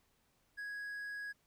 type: tone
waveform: triangle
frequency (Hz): 1661.2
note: G#6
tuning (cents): 0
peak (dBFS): -39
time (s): 0.57-1.33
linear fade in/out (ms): 20
effects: pink hiss -75 dBFS RMS until 1.46 s